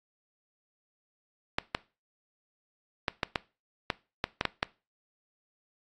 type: clicks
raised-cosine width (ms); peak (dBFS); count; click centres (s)
0.3; -10; 10; 1.585 / 1.749 / 3.082 / 3.232 / 3.358 / 3.902 / 4.241 / 4.411 / 4.453 / 4.629
effects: noise-tail reverb RT60 0.3 s tail -21 dB re dry + AAC 32 kbps